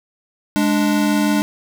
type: tone pair together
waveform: square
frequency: 207.7 / 293.7 Hz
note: G#3 / D4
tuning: 0 / 0 cents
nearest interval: tritone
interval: 600 cents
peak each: -18 / -18 dBFS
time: 0.56-1.42 s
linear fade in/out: 0 ms
effects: none